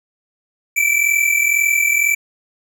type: tone pair together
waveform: square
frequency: 2310 / 2352 Hz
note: D7 / D7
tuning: -29 / +2 cents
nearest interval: unison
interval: 31 cents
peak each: -16 / -18 dBFS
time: 0.76-2.15 s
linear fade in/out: 10 ms
effects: none